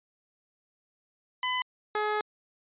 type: tone pair in turn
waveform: 15% pulse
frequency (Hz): 1006 / 423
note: B5 / G#4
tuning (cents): +32 / +32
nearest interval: octave + minor third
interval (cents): 1500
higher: first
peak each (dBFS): -20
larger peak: neither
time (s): 1.43-1.62 / 1.95-2.21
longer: second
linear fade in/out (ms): 2
effects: resampled to 8000 Hz